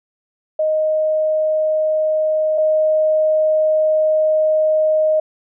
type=tone pair in turn; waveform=sine; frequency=622.3 / 622.3 Hz; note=D#5 / D#5; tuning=0 / 0 cents; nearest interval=unison; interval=0 cents; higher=neither; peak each=-14 / -12 dBFS; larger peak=second; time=0.59-2.58 / 2.58-5.2 s; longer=second; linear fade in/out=5 ms; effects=none